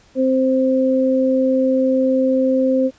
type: tone pair together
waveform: sine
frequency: 261.6 / 523.2 Hz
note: C4 / C5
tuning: 0 / 0 cents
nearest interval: octave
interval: 1200 cents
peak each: -16 dBFS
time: 0.15-2.91 s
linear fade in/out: 50 ms
effects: pink hiss -52 dBFS RMS until 2.98 s + resampled to 16000 Hz